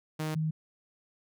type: tone pair in turn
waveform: sawtooth / sine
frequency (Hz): 155.56 / 157.19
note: D#3 / D#3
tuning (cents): 0 / +18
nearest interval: unison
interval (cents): 18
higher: second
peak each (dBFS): -27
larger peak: neither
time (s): 0.19-0.35 / 0.35-0.51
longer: neither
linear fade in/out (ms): 10
effects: none